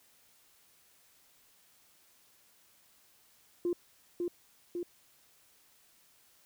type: tone with echo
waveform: sine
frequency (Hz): 349.2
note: F4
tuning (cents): 0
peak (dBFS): -27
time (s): 3.65-3.73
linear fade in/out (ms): 2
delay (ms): 550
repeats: 2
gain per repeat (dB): -3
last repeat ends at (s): 4.83
effects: tanh soft clip ceiling -24 dBFS + white hiss -65 dBFS RMS until 6.45 s